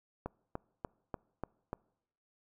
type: click train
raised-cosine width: 1 ms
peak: -23 dBFS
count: 6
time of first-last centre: 0.26-1.731 s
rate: 3.4 Hz
effects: noise-tail reverb RT60 0.8 s tail -25 dB re dry